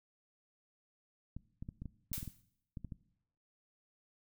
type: clicks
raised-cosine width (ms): 5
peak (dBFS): -31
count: 12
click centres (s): 1.366 / 1.625 / 1.689 / 1.82 / 1.857 / 2.117 / 2.18 / 2.229 / 2.277 / 2.772 / 2.847 / 2.922
type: noise with exponential decay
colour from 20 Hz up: blue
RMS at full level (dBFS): -37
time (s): 2.13-2.42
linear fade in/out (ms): 0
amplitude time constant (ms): 61
effects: noise-tail reverb RT60 0.8 s tail -20 dB re dry